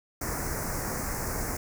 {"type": "band-stop noise", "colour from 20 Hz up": "pink", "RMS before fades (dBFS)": -32, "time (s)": [0.21, 1.57], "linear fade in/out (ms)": 5, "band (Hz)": [2100, 5200], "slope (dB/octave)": 48, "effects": []}